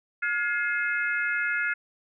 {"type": "tone cluster", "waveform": "sine", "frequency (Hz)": [1423, 1691, 2121, 2563], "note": ["F6", "G#6", "C7", "E7"], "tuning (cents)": [32, 31, 23, -49], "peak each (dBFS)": [-27, -30, -31, -36], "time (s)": [0.22, 1.74], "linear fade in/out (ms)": 10, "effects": []}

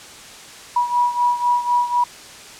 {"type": "beating tone pair", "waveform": "sine", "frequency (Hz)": [969, 973], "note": ["B5", "B5"], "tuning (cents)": [-33, -26], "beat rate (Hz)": 4, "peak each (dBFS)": [-17, -21], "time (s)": [0.76, 2.04], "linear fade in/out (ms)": 5, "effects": ["white hiss -39 dBFS RMS until 2.59 s", "low-pass 8000 Hz 12 dB/octave"]}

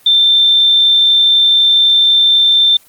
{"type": "tone", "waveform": "sine", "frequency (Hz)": 3568, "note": "A7", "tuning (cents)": 23, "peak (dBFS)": -6, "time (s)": [0.06, 2.77], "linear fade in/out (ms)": 5, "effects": ["white hiss -46 dBFS RMS until 2.88 s", "Opus 24 kbps"]}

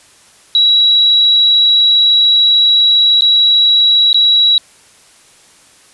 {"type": "tone with dropouts", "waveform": "sine", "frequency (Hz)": 3891, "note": "B7", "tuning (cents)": -27, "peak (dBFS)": -6, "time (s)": [0.55, 4.58], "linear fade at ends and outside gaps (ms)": 1, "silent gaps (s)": [[3.209, 3.22], [4.13, 4.144]], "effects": ["white hiss -45 dBFS RMS until 5.93 s", "resampled to 24000 Hz"]}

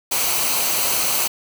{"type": "noise with comb filter", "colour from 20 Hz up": "white", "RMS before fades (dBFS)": -20, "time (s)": [0.11, 1.28], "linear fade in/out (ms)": 10, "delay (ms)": 0.57, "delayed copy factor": -0.5, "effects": []}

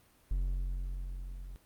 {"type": "tone with level ramp", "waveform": "triangle", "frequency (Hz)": 45, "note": "F#1", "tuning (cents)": -47, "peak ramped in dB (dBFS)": [-26, -40], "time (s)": [0.31, 1.56], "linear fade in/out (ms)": 0, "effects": ["pink hiss -65 dBFS RMS until 1.65 s", "Opus 32 kbps"]}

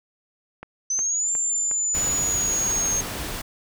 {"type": "click train", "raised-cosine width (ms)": 0.5, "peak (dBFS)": -21, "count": 5, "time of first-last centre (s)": [0.63, 2.074], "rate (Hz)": 2.77}
{"type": "exponential two-way sweep", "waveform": "sine", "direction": "up then down", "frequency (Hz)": [6030, 7310, 6440], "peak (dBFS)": -21, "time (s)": [0.9, 3.01], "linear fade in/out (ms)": 5, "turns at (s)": 1.33}
{"type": "noise", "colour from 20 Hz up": "pink", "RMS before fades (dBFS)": -31, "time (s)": [1.94, 3.42], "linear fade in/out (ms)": 10}
{"effects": []}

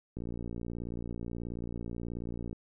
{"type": "click train", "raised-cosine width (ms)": 3, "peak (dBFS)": -26, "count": 139, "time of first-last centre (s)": [0.17, 2.529], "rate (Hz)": 58.5, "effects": []}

